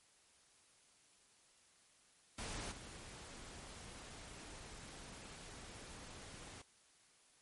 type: noise with level steps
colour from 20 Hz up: pink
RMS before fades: -45 / -53 dBFS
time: 2.38-6.62 s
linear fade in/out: 5 ms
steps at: 2.71 s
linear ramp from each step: 10 ms
effects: white hiss -69 dBFS RMS until 7.41 s + MP3 48 kbps